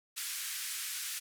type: band-pass noise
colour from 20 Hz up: white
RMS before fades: -39 dBFS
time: 0.16-1.2 s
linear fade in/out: 20 ms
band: 1500 to 13000 Hz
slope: 24 dB/octave
effects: none